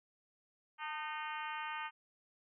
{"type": "harmonic tone with a mistuned harmonic", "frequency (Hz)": 307.3, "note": "D#4", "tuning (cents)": -21, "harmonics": [3, 4, 5, 6, 7, 8, 9, 10], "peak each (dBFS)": [-43, -45, -47, -49, -50, -51, -52, -53], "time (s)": [0.78, 1.91], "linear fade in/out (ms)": 50, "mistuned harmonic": 3, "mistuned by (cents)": -41, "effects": []}